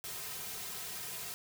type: noise with comb filter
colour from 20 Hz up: white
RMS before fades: -42 dBFS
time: 0.04-1.34 s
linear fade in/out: 0 ms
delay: 3.5 ms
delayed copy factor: -0.85
effects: none